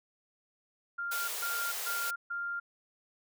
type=tone bursts; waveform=sine; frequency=1396.9 Hz; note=F6; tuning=in tune; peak=-33 dBFS; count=4; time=0.98-2.6 s; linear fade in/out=10 ms; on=300 ms; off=140 ms
type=high-pass noise; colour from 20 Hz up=white; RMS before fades=-37 dBFS; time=1.11-2.11 s; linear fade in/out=10 ms; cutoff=390 Hz; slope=96 dB/octave
effects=none